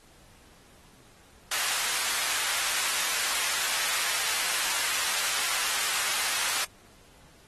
pink high-pass noise, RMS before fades -29 dBFS, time 1.51-6.65 s, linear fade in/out 10 ms, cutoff 1300 Hz, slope 12 dB/octave, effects pink hiss -57 dBFS RMS until 7.47 s + AAC 32 kbps

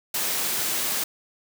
white high-pass noise, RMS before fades -26 dBFS, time 0.14-1.04 s, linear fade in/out 5 ms, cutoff 130 Hz, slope 12 dB/octave, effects none

